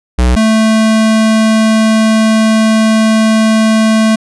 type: tone pair in turn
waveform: square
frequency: 61.74 / 220 Hz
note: B1 / A3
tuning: 0 / 0 cents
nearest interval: octave + minor seventh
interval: 2200 cents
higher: second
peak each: -7 dBFS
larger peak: neither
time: 0.18-0.36 / 0.36-4.16 s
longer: second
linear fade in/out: 10 ms
effects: resampled to 24000 Hz